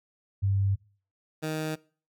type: tone pair in turn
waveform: sine / 15% pulse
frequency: 98.4 / 156.2 Hz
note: G2 / D#3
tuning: +7 / +7 cents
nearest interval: minor sixth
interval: 800 cents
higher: second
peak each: -22 / -23 dBFS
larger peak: first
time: 0.42-0.76 / 1.42-1.76 s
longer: neither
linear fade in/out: 20 ms
effects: noise-tail reverb RT60 0.4 s tail -22 dB re dry